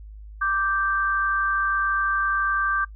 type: tone pair together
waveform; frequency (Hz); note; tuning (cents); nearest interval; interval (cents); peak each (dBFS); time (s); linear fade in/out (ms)
sine; 1173.5 / 1568; D6 / G6; -2 / 0; perfect fourth; 502; -23; 0.41-2.85; 10
effects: noise-tail reverb RT60 0.1 s tail -20 dB re dry + added 52 Hz sine -38 dBFS peak until 2.95 s